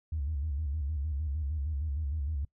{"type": "tone with vibrato", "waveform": "sine", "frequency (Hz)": 73.7, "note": "D2", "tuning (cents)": 7, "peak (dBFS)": -29, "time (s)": [0.12, 2.45], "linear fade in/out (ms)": 5, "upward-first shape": "square", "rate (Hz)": 6.5, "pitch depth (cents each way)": 110, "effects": ["noise-tail reverb RT60 0.1 s tail -23 dB re dry", "tanh soft clip ceiling -25 dBFS"]}